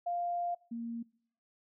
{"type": "tone pair in turn", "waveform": "sine", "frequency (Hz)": [698.5, 232.5], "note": ["F5", "A#3"], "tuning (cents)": [0, -4], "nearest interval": "octave + perfect fifth", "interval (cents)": 1904, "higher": "first", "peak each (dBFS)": [-31, -36], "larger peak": "first", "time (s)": [[0.06, 0.55], [0.71, 1.03]], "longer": "first", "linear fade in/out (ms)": 10, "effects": ["noise-tail reverb RT60 0.6 s tail -24 dB re dry"]}